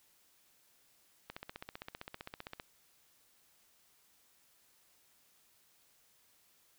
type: click train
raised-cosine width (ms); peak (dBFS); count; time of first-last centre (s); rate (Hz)
0.3; -27; 21; 1.3-2.599; 15.4
effects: white hiss -69 dBFS RMS until 6.78 s